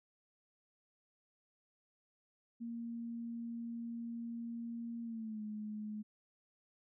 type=tone with pitch glide; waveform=sine; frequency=233.1 to 212.5 Hz; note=A#3 to G#3; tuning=0 to +40 cents; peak=-40 dBFS; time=2.6-6.03 s; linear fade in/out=20 ms; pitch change=-160 cents; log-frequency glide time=5.03-5.42 s; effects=none